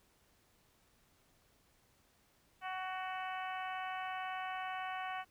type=harmonic tone with a mistuned harmonic; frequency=373.5 Hz; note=F#4; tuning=16 cents sharp; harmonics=2 / 3 / 4 / 5 / 6 / 7 / 8; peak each=-41 / -45 / -47 / -49 / -51 / -52 / -53 dBFS; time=2.61-5.25 s; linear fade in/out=50 ms; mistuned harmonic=5; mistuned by=-18 cents; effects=pink hiss -71 dBFS RMS until 5.3 s